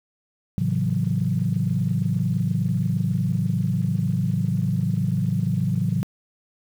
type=chord; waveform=sine; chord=F# minor seventh; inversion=first; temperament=equal with one note detuned; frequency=110 / 136.37 / 164.81 / 185 Hz; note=A2 / C#3 / E3 / F#3; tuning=0 / -28 / 0 / 0 cents; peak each=-25 dBFS; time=0.58-6.03 s; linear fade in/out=0 ms; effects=tanh soft clip ceiling -10 dBFS + 8-bit